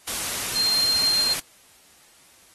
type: tone in noise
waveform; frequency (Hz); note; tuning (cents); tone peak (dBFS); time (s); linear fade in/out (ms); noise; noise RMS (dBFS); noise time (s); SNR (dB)
sine; 4186; C8; 0; -19; 0.55-1.34; 10; white; -28; 0.07-1.4; +6
effects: white hiss -54 dBFS RMS until 2.54 s + AAC 32 kbps